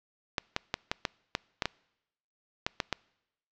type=clicks; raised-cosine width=0.2 ms; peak=-10 dBFS; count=11; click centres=0.382 / 0.564 / 0.741 / 0.915 / 1.052 / 1.351 / 1.622 / 1.656 / 2.665 / 2.802 / 2.927 s; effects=noise-tail reverb RT60 0.9 s tail -26 dB re dry + low-pass 5000 Hz 12 dB/octave